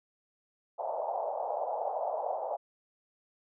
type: band-pass noise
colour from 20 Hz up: pink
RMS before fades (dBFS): -34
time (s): 0.78-2.57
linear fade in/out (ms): 20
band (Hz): 560 to 850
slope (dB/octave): 48
effects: none